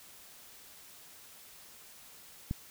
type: click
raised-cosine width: 5 ms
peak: -20 dBFS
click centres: 2.511 s
effects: white hiss -54 dBFS RMS until 2.7 s